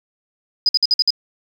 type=tone bursts; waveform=sine; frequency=4978 Hz; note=D#8; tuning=in tune; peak=-11 dBFS; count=6; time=0.66-1.105 s; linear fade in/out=2 ms; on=30 ms; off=53 ms; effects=7-bit